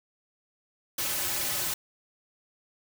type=noise with comb filter; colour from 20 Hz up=white; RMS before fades=-30 dBFS; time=0.98-1.74 s; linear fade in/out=5 ms; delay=4.3 ms; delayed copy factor=-0.75; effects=none